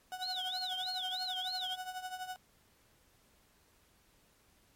35% pulse tone with tremolo, 740 Hz, F#5, in tune, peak -35 dBFS, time 0.12-2.36 s, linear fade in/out 0 ms, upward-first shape triangle, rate 12 Hz, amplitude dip 80%
sine tone with vibrato, 3668 Hz, A#7, 29 cents flat, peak -36 dBFS, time 0.21-1.76 s, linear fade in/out 20 ms, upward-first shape sine, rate 3.2 Hz, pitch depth 270 cents each way
effects pink hiss -68 dBFS RMS until 4.75 s + MP3 64 kbps

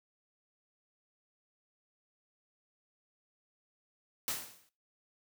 white noise with exponential decay, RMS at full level -32 dBFS, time 4.28-4.69 s, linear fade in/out 0 ms, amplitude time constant 87 ms, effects noise-tail reverb RT60 0.3 s tail -17 dB re dry + high-pass 60 Hz 12 dB/octave

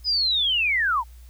sine linear sweep, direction down, 5070 to 857 Hz, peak -19 dBFS, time 0.04-1.04 s, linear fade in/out 50 ms, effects added 60 Hz sine -42 dBFS peak until 1.29 s + white hiss -58 dBFS RMS until 1.29 s

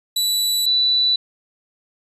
sawtooth / sine tone pair in turn, 3951 / 3967 Hz, B7 / B7, 0 / +7 cents, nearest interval unison, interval 7 cents, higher second, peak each -14 dBFS, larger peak neither, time 0.16-0.66 / 0.66-1.16 s, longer neither, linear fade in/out 5 ms, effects resampled to 32000 Hz

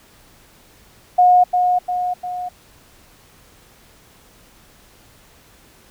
sine tone with echo, 722 Hz, F#5, 43 cents flat, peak -8 dBFS, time 1.18-1.44 s, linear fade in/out 10 ms, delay 350 ms, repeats 3, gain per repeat -5 dB, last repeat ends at 2.49 s, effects pink hiss -50 dBFS RMS until 5.9 s

